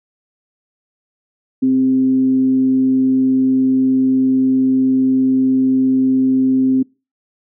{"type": "tone with frequency modulation", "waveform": "sine", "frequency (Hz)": 261.6, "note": "C4", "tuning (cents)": 0, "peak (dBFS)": -10, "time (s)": [1.62, 6.83], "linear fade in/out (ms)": 10, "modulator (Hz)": 137, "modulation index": 0.2, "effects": ["noise-tail reverb RT60 0.3 s tail -25 dB re dry", "high-pass 150 Hz 12 dB/octave"]}